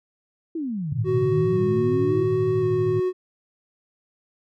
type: exponential two-way sweep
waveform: sine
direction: down then up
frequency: 343.8 to 110 to 343.8 Hz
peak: -25 dBFS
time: 0.55-2.24 s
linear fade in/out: 5 ms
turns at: 1.02 s
type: chord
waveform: sine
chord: Ab suspended second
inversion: none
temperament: equal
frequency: 103.83 / 116.54 / 155.56 Hz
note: Ab2 / Bb2 / Eb3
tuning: 0 / 0 / 0 cents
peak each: -31 / -27 / -29 dBFS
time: 0.92-3 s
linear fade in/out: 5 ms
type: tone with vibrato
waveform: triangle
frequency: 370 Hz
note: F#4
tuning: in tune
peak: -18 dBFS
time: 1.04-3.13 s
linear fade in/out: 50 ms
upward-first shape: square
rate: 0.95 Hz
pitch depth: 11 cents each way
effects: none